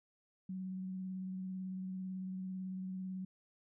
sine tone with vibrato, 187.1 Hz, F#3, 20 cents sharp, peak -39 dBFS, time 0.49-3.25 s, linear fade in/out 5 ms, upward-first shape triangle, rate 18 Hz, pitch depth 22 cents each way, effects none

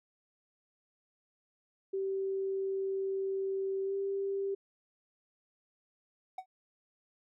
sine tone with pitch glide, 387.1 to 393.4 Hz, G4 to G4, -22 to +6 cents, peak -31 dBFS, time 1.93-4.55 s, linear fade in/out 10 ms, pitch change +28 cents, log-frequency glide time 3.84-3.94 s
triangle tone with exponential decay, 750 Hz, F#5, 23 cents sharp, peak -32 dBFS, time 6.38-6.46 s, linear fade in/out 5 ms, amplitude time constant 17 ms
effects none

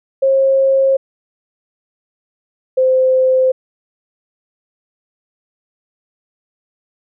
sine tone pair in turn, 538 / 518.2 Hz, C5 / C5, +48 / -17 cents, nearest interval minor second, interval 65 cents, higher first, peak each -9 dBFS, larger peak neither, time 0.22-0.97 / 2.77-3.52 s, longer neither, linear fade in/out 10 ms, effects none

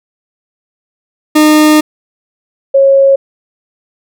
40% pulse / sine tone pair in turn, 305.6 / 546.7 Hz, D#4 / C#5, -31 / -24 cents, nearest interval minor seventh, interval 1007 cents, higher second, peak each -3 dBFS, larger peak neither, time 1.35-1.81 / 2.74-3.16 s, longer first, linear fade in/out 10 ms, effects none

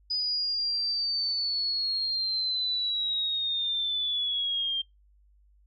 sine linear sweep, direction down, 4978 to 3174 Hz, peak -26 dBFS, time 0.1-4.82 s, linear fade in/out 10 ms, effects noise-tail reverb RT60 0.2 s tail -25 dB re dry + added 50 Hz sine -58 dBFS peak until 5.66 s

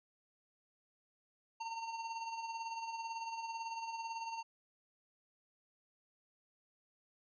square tone with tremolo, 912 Hz, A#5, 38 cents flat, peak -39 dBFS, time 1.6-4.43 s, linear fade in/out 10 ms, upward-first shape sine, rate 18 Hz, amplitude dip 50%, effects resampled to 16000 Hz

